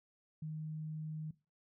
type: tone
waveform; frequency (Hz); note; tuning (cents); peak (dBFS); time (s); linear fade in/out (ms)
sine; 155.56; D#3; 0; -39; 0.42-1.31; 5
effects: noise-tail reverb RT60 0.3 s tail -19 dB re dry